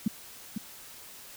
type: tone with echo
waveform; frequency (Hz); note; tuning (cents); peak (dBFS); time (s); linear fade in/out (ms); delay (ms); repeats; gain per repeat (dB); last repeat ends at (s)
sine; 213.7; G#3; +50; -21; 0.06-0.08; 5; 500; 1; -7; 0.58
effects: white hiss -48 dBFS RMS until 1.36 s